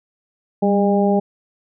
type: harmonic tone with a mistuned harmonic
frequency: 202.3 Hz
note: G#3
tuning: 45 cents flat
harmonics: 1 / 2 / 3 / 4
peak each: -16 / -19 / -21 / -22 dBFS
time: 0.62-1.2 s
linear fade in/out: 10 ms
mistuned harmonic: 1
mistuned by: -41 cents
effects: none